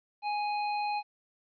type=tone; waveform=square; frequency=831 Hz; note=G#5; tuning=1 cent sharp; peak=-30 dBFS; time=0.22-1.03 s; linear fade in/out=50 ms; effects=resampled to 11025 Hz + 12-bit